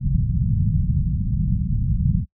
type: low-pass noise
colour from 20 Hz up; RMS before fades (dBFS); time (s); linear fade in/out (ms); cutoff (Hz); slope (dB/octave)
white; -20; 0-2.26; 50; 180; 48
effects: noise-tail reverb RT60 0.1 s tail -26 dB re dry